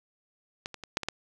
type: clicks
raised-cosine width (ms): 0.2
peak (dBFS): -17 / -23 / -23 / -9 / -17 / -12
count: 6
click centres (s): 0.659 / 0.743 / 0.837 / 0.971 / 1.033 / 1.086
effects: none